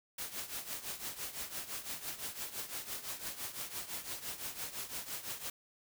white noise with tremolo, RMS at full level -39 dBFS, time 0.18-5.5 s, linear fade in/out 5 ms, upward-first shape triangle, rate 5.9 Hz, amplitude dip 80%, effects none

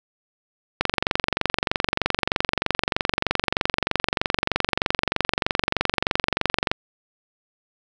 click train, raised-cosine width 0.3 ms, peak -3 dBFS, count 138, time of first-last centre 0.81-6.715 s, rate 23.2 Hz, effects none

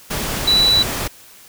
sine tone in noise, 3951 Hz, B7, in tune, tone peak -11 dBFS, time 0.47-0.83 s, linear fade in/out 10 ms, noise pink, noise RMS -23 dBFS, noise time 0.1-1.08 s, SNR +9 dB, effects white hiss -44 dBFS RMS until 1.48 s

